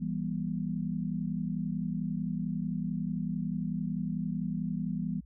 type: chord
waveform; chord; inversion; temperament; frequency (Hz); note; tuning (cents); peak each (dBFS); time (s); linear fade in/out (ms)
sine; E minor; none; equal with one note detuned; 164.81 / 196 / 240.6; E3 / G3 / B3; 0 / 0 / -45; -34 / -34 / -36; 0-5.21; 20
effects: added 60 Hz sine -51 dBFS peak until 5.25 s